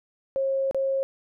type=tone with dropouts; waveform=sine; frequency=540 Hz; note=C#5; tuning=45 cents flat; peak=-22 dBFS; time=0.36-1.03 s; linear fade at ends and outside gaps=0 ms; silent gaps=0.711-0.746 s; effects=none